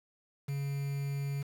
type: tone with quantisation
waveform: triangle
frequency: 140 Hz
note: C#3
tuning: 18 cents sharp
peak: -30 dBFS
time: 0.48-1.43 s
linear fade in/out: 10 ms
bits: 8
effects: none